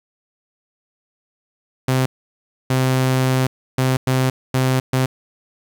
sawtooth tone bursts at uneven times, 130 Hz, C3, 11 cents flat, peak -11 dBFS, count 6, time 1.88-2.06 / 2.7-3.47 / 3.78-3.97 / 4.07-4.3 / 4.54-4.8 / 4.93-5.06 s, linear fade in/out 5 ms, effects 8-bit

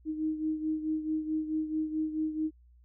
sine beating tone pair, 311.1 / 315.7 Hz, D#4 / D#4, 0 / +25 cents, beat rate 4.6 Hz, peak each -30 / -36 dBFS, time 0.05-2.51 s, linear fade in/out 50 ms, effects added 60 Hz sine -56 dBFS peak until 2.84 s

